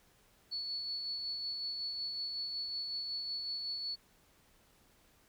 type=tone with tremolo; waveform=sine; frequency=4424 Hz; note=C#8; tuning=4 cents flat; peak=-35 dBFS; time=0.51-3.96 s; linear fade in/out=20 ms; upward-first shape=sine; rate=5.4 Hz; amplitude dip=30%; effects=pink hiss -67 dBFS RMS until 5.28 s